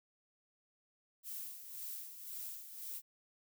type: noise with tremolo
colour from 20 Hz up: violet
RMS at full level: -44 dBFS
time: 1.23-3.02 s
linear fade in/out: 50 ms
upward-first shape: sine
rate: 1.9 Hz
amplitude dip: 60%
effects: none